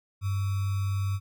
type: tone with sample-and-hold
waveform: sine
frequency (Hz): 98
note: G2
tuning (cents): 0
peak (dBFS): -25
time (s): 0.21-1.2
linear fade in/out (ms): 50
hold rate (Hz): 1225
effects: none